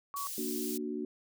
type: tone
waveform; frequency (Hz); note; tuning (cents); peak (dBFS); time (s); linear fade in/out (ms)
sine; 1126; C#6; +27; -36; 0.14-0.27; 0
type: high-pass noise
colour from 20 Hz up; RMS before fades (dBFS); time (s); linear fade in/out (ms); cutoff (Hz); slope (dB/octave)
white; -40; 0.16-0.78; 10; 4600; 12
type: chord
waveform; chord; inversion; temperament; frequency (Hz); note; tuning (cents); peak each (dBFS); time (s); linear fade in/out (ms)
sine; Bb augmented; none; equal; 233.1 / 293.7 / 370; Bb3 / D4 / F#4; 0 / 0 / 0; -38; 0.38-1.05; 2
effects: none